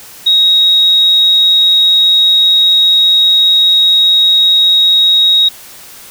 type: tone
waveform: sine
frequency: 3781 Hz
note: A#7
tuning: 24 cents sharp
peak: -5 dBFS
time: 0.26-5.49 s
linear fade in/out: 10 ms
effects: white hiss -34 dBFS RMS until 6.1 s